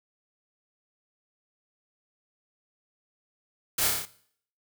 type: noise with echo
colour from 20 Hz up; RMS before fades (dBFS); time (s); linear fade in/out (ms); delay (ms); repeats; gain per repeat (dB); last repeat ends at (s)
white; -27; 3.78-3.88; 5; 29; 6; -2; 4.054
effects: noise-tail reverb RT60 0.6 s tail -18 dB re dry